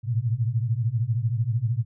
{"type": "tone cluster", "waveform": "sine", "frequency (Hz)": [105.3, 112.6, 125.6], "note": ["G#2", "A2", "B2"], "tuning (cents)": [24, 40, 30], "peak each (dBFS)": [-32, -24, -26], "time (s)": [0.03, 1.85], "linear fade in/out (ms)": 50, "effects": []}